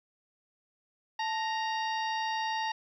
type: harmonic tone with a mistuned harmonic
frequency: 932.3 Hz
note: A#5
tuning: in tune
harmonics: 1 / 2 / 3 / 4 / 5 / 6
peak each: -31 / -37 / -41 / -43 / -45 / -47 dBFS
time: 1.19-2.72 s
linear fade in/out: 5 ms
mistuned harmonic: 1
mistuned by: -97 cents
effects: 11-bit